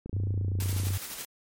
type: click train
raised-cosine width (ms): 3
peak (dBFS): -25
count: 25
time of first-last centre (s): 0.06-0.905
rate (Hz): 28.4
type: tone with pitch glide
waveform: sine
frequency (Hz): 98 to 94.99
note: G2 to F#2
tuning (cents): 0 to +46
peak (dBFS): -26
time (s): 0.13-0.98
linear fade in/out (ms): 10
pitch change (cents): -54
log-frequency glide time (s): 0.32-0.54
type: noise with tremolo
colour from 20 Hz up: white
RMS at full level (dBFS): -37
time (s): 0.6-1.25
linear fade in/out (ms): 2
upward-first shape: square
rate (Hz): 12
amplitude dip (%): 35
effects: MP3 64 kbps